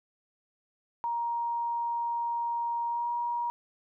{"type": "tone with pitch glide", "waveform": "sine", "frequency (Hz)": [940, 951.5], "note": ["A#5", "A#5"], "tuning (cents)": [14, 35], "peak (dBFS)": -28, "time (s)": [1.04, 3.5], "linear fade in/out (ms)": 0, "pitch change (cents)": 21, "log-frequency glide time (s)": [2.88, 3.09], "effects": []}